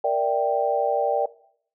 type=chord; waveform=sine; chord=E half-diminished seventh; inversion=second; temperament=equal; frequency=466.2 / 587.3 / 659.3 / 784 Hz; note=Bb4 / D5 / E5 / G5; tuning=0 / 0 / 0 / 0 cents; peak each=-26 / -23 / -28 / -24 dBFS; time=0.04-1.26 s; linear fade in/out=5 ms; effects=noise-tail reverb RT60 0.6 s tail -19 dB re dry